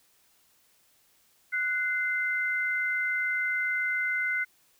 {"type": "tone pair together", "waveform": "sine", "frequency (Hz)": [1480, 2073], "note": ["F#6", "C7"], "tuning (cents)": [0, -17], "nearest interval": "tritone", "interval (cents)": 583, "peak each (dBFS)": [-29, -28], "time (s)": [1.52, 4.45], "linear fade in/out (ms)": 20, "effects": ["white hiss -65 dBFS RMS until 4.79 s"]}